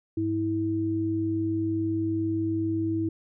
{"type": "tone pair together", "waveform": "sine", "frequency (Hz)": [102.3, 324.8], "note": ["G#2", "E4"], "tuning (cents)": [-26, -26], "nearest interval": "octave + minor sixth", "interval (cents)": 2000, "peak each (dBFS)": [-31, -25], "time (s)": [0.17, 3.09], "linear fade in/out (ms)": 5, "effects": []}